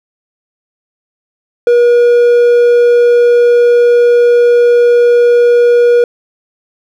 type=tone with hard clipping; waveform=triangle; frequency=479.7 Hz; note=A#4; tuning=50 cents sharp; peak=-5 dBFS; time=1.67-6.04 s; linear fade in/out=2 ms; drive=6 dB; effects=none